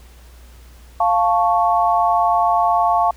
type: chord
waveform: sine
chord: F augmented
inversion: none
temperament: equal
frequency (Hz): 698.5 / 880 / 1108.7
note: F5 / A5 / C#6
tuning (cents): 0 / 0 / 0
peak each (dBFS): -16 / -18 / -19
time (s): 1-3.11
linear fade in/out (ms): 5
effects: added 60 Hz sine -41 dBFS peak until 3.16 s + pink hiss -50 dBFS RMS until 3.16 s